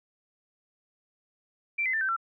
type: tone with pitch steps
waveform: sine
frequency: 2349 / 2045 / 1780.2 / 1549.8 / 1349.1 Hz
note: D7 / C7 / A6 / G6 / E6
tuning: 0 / -40 / +20 / -20 / +40 cents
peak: -25 dBFS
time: 1.78-2.165 s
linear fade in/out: 10 ms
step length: 77 ms
effects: none